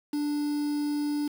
triangle tone with quantisation, 293.7 Hz, D4, in tune, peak -24 dBFS, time 0.13-1.28 s, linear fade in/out 5 ms, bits 7, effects none

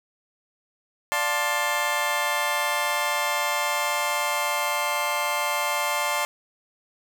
20% pulse chord, D minor seventh, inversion none, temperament just, 587.3 / 704.8 / 881 / 1057.2 Hz, D5 / F5 / A5 / C6, 0 / +16 / +2 / +18 cents, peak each -24 / -27 / -23 / -23 dBFS, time 1.12-6.25 s, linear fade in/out 0 ms, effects none

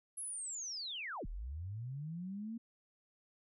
sine linear two-way sweep, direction down then up, 11000 to 31.34 to 233.9 Hz, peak -40 dBFS, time 0.17-2.58 s, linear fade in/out 10 ms, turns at 1.26 s, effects none

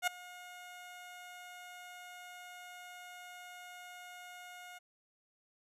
15% pulse tone with ADSR envelope, 718 Hz, F5, 48 cents sharp, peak -21 dBFS, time 0.02-4.79 s, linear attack 53 ms, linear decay 6 ms, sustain -21 dB, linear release 16 ms, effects resampled to 32000 Hz

